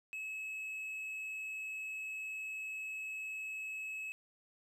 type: tone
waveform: triangle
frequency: 2581 Hz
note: E7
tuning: 37 cents flat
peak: -38 dBFS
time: 0.13-4.12 s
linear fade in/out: 0 ms
effects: none